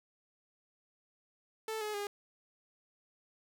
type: tone with pitch steps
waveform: sawtooth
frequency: 440 / 423.8 / 408.2 Hz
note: A4 / G#4 / G#4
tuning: 0 / +35 / -30 cents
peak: -32 dBFS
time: 1.68-2.07 s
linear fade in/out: 2 ms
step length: 130 ms
effects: none